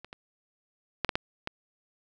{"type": "clicks", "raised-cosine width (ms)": 0.3, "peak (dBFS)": [-27, -26, -10, -9, -10, -16], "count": 6, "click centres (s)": [0.046, 0.129, 1.047, 1.092, 1.155, 1.474], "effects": []}